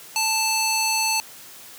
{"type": "tone with band-pass filter", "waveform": "square", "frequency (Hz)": 880, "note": "A5", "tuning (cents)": 0, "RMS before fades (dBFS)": -22, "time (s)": [0.16, 1.2], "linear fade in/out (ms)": 0, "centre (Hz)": 6300, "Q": 0.72, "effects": ["white hiss -43 dBFS RMS until 1.78 s", "high-pass 100 Hz 12 dB/octave"]}